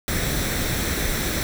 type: noise with comb filter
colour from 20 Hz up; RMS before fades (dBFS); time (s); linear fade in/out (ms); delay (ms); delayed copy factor
pink; -24; 0.08-1.43; 0; 0.52; +0.5
effects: none